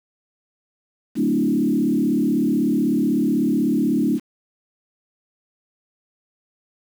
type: tone with frequency modulation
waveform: sine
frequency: 261.6 Hz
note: C4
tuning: in tune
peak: -16 dBFS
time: 1.15-4.2 s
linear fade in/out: 50 ms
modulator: 36.1 Hz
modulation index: 1.8
effects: 7-bit